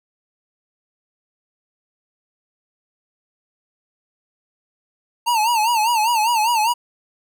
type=tone with vibrato; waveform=square; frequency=905 Hz; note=A5; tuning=48 cents sharp; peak=-16 dBFS; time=5.26-6.74 s; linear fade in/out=20 ms; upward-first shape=sine; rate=5 Hz; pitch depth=120 cents each way; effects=none